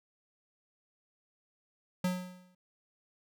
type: tone with exponential decay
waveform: square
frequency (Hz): 181.8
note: F#3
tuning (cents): -30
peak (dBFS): -27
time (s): 2.04-2.55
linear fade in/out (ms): 5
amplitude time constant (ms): 110
effects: none